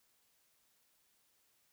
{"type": "silence", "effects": ["white hiss -74 dBFS RMS until 1.72 s"]}